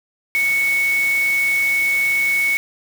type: tone in noise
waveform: sine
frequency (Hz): 2217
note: C#7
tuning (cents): 0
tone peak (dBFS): -15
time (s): 0.35-2.57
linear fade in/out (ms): 0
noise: white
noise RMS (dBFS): -31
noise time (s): 0.35-2.57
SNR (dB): +13
effects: none